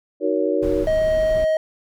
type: chord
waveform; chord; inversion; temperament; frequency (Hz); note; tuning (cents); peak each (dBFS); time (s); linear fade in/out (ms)
sine; D# minor seventh; none; just; 311.1 / 373.4 / 466.7 / 560; D#4 / F#4 / A#4 / C#5; 0 / +16 / +2 / +18; -23; 0.2-0.87; 50
type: noise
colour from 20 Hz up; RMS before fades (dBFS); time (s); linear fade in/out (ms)
brown; -29; 0.62-1.45; 10
type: tone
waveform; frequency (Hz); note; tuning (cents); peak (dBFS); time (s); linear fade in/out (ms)
triangle; 630; D#5; +21; -14; 0.87-1.57; 2
effects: none